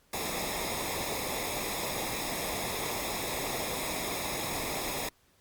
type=noise with comb filter; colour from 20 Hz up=pink; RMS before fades=-34 dBFS; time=0.13-5.09 s; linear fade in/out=5 ms; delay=0.67 ms; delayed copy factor=-0.7; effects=pink hiss -66 dBFS RMS until 5.4 s + Opus 48 kbps